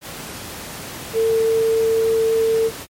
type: tone in noise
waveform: sine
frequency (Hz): 449.4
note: A4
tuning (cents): +37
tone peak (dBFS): -14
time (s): 1.13-2.71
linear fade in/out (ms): 50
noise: pink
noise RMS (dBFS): -32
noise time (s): 0.01-2.87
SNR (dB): +15
effects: high-pass 80 Hz 12 dB/octave + MP3 64 kbps